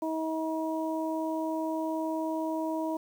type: harmonic tone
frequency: 319.1 Hz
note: D#4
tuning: 44 cents sharp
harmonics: 1 / 2 / 3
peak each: -31 / -34 / -36 dBFS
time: 0.02-2.97 s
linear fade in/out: 5 ms
effects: 9-bit